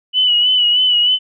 sine tone with vibrato, 2960 Hz, F#7, in tune, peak -10 dBFS, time 0.13-1.19 s, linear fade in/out 50 ms, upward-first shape sine, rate 3.2 Hz, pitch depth 43 cents each way, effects none

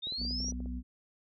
sine linear sweep, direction up, 3590 to 5900 Hz, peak -34 dBFS, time 0.02-0.52 s, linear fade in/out 20 ms
clicks, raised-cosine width 2 ms, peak -35 dBFS, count 11, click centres 0.071 / 0.123 / 0.215 / 0.251 / 0.309 / 0.404 / 0.445 / 0.485 / 0.523 / 0.604 / 0.659 s
harmonic tone, 61.74 Hz, B1, in tune, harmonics 1 / 3 / 4, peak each -36 / -46 / -40 dBFS, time 0.17-0.83 s, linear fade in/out 50 ms
effects none

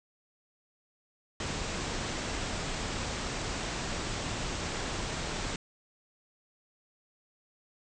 pink low-pass noise, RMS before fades -35 dBFS, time 1.4-5.56 s, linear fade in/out 2 ms, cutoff 8200 Hz, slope 96 dB/octave, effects none

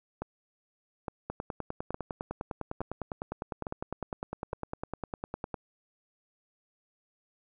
two click trains, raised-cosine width 1 ms, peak -20 / -20 dBFS, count 6 / 43, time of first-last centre 0.22-4.53 / 1.3-5.542 s, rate 1.16 / 9.9 Hz, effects none

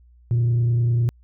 sine tone with frequency modulation, 118.4 Hz, A#2, 27 cents sharp, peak -14 dBFS, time 0.31-1.09 s, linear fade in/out 0 ms, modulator 30 Hz, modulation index 0.21, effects tanh soft clip ceiling -15 dBFS + added 60 Hz sine -49 dBFS peak until 1.23 s

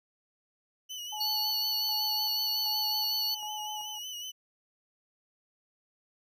30% pulse tone with vibrato, 2960 Hz, F#7, in tune, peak -35 dBFS, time 0.89-4.32 s, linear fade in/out 20 ms, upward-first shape sine, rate 5.4 Hz, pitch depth 49 cents each way
sine tone with tremolo, 850 Hz, G#5, 40 cents sharp, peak -37 dBFS, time 1.12-3.99 s, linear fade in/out 10 ms, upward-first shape square, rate 1.3 Hz, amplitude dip 55%
square tone, 4435 Hz, C#8, in tune, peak -29 dBFS, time 1.2-3.35 s, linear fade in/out 10 ms
effects none

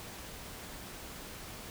silence, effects pink hiss -46 dBFS RMS until 1.7 s

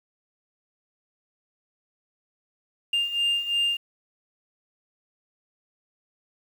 sine beating tone pair, 2802 / 2804.9 Hz, F7 / F7, +5 / +7 cents, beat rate 2.9 Hz, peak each -26 / -22 dBFS, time 2.93-3.77 s, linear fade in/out 5 ms, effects tanh soft clip ceiling -19 dBFS + 8-bit

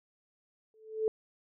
sine tone with exponential growth, 437.6 Hz, A4, 9 cents flat, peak -23 dBFS, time 0.74-1.08 s, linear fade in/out 1 ms, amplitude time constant 73 ms, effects none

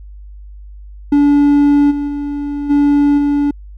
triangle tone with level steps, 287.8 Hz, D4, 35 cents flat, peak -5 / -14 / -16 / -6 / -9 dBFS, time 1.12-3.51 s, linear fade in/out 5 ms, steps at 1.9 / 2.07 / 2.69 / 3.17 s, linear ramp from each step 20 ms, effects added 50 Hz sine -31 dBFS peak until 3.77 s

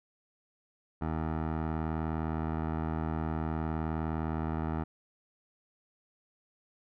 15% pulse tone with low-pass filter, 79.5 Hz, D#2, 38 cents sharp, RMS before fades -33 dBFS, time 1.01-4.84 s, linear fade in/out 10 ms, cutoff 1200 Hz, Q 1.4, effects none

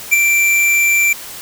square tone with ADSR envelope, 2349 Hz, D7, in tune, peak -6 dBFS, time 0.11-1.13 s, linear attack 23 ms, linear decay 16 ms, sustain -5 dB, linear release 4 ms, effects white hiss -31 dBFS RMS until 1.41 s

